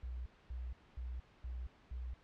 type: tone bursts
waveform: sine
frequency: 61.74 Hz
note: B1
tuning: in tune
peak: -40 dBFS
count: 5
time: 0.03-2.14 s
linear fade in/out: 5 ms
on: 230 ms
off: 240 ms
effects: pink hiss -65 dBFS RMS until 2.23 s + low-pass 3000 Hz 12 dB/octave